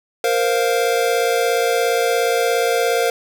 square chord, Bb suspended second, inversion none, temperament equal, 466.2 / 523.3 / 698.5 Hz, Bb4 / C5 / F5, 0 / 0 / 0 cents, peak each -19 / -22 / -22 dBFS, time 0.24-3.1 s, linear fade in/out 2 ms, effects none

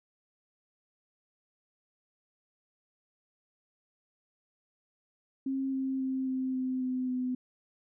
sine tone with pitch steps, 268.1 / 265.5 / 262.9 / 260.3 / 257.8 / 255.3 / 252.8 Hz, C4 / C4 / C4 / C4 / C4 / C4 / B3, +42 / +25 / +8 / -9 / -26 / -42 / +41 cents, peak -29 dBFS, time 5.46-7.35 s, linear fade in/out 5 ms, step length 270 ms, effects none

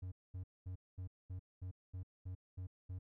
triangle tone bursts, 92 Hz, F#2, 9 cents flat, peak -40 dBFS, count 10, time 0.02-2.99 s, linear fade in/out 10 ms, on 99 ms, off 220 ms, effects none

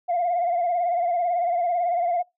sine tone with vibrato, 698.5 Hz, F5, in tune, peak -19 dBFS, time 0.08-2.23 s, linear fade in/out 20 ms, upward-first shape sine, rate 18 Hz, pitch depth 63 cents each way, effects noise-tail reverb RT60 0.2 s tail -25 dB re dry + tanh soft clip ceiling -17 dBFS

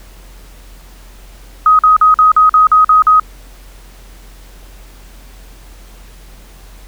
sine tone bursts, 1258 Hz, D#6, 19 cents sharp, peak -4 dBFS, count 9, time 1.66-3.198 s, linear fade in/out 2 ms, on 130 ms, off 46 ms, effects added 44 Hz sine -35 dBFS peak until 6.87 s + pink hiss -43 dBFS RMS until 6.87 s

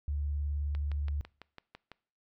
sine tone with vibrato, 72.6 Hz, D2, 19 cents flat, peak -30 dBFS, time 0.08-1.21 s, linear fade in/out 0 ms, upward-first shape sine, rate 19 Hz, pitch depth 30 cents each way
click train, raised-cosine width 0.3 ms, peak -30 dBFS, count 8, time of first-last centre 0.75-1.917 s, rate 6 Hz
effects noise-tail reverb RT60 0.5 s tail -23 dB re dry

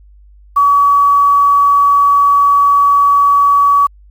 sine tone with quantisation, 1136 Hz, C#6, 42 cents sharp, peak -6 dBFS, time 0.56-3.87 s, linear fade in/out 10 ms, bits 6, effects added 50 Hz sine -39 dBFS peak until 4.1 s

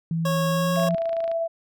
sine tone with pitch glide, 164.4 to 172.47 Hz, E3 to F3, -4 to -21 cents, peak -22 dBFS, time 0.11-0.95 s, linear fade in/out 2 ms, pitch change +83 cents, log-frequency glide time 0.48-0.75 s
25% pulse tone, 550 Hz, C#5, 14 cents flat, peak -20 dBFS, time 0.25-0.89 s, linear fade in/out 5 ms
sine tone with tremolo, 664 Hz, E5, 12 cents sharp, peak -21 dBFS, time 0.76-1.48 s, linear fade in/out 20 ms, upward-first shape triangle, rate 17 Hz, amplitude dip 30%
click train, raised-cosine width 0.3 ms, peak -25 dBFS, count 16, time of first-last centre 0.76-1.316 s, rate 27 Hz
effects none

